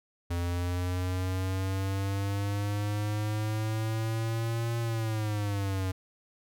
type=linear two-way sweep; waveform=square; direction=up then down; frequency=86 to 116.8 to 92.7 Hz; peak=-29 dBFS; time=0.3-5.92 s; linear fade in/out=10 ms; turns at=4.79 s; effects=none